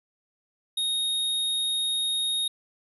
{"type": "tone", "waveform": "square", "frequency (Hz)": 3729, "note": "A#7", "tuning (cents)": 0, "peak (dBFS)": -25, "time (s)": [0.77, 2.48], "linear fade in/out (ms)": 5, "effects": ["resampled to 32000 Hz"]}